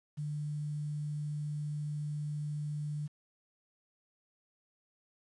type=tone with quantisation; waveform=sine; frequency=148.8 Hz; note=D3; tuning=23 cents sharp; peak=-34 dBFS; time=0.17-3.08 s; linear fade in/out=20 ms; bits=10; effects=resampled to 24000 Hz